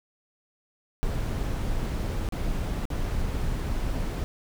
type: noise with dropouts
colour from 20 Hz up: brown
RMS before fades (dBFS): -28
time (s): 1.03-4.24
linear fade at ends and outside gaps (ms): 0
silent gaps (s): 2.288-2.323 / 2.854-2.902 / 3.198-3.202
effects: none